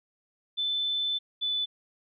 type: tone pair in turn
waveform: sine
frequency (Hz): 3520 / 3490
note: A7 / A7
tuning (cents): 0 / -15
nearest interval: unison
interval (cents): 15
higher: first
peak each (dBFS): -26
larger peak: neither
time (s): 0.57-1.19 / 1.41-1.66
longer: first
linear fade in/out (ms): 20
effects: none